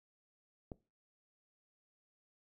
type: click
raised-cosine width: 2 ms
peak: -30 dBFS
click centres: 0.718 s
effects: noise-tail reverb RT60 0.3 s tail -20 dB re dry